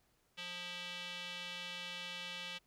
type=tone with band-pass filter; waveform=square; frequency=177.4 Hz; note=F3; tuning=27 cents sharp; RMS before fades=-45 dBFS; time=0.37-2.59 s; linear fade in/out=20 ms; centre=3100 Hz; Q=2.8; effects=pink hiss -75 dBFS RMS until 2.66 s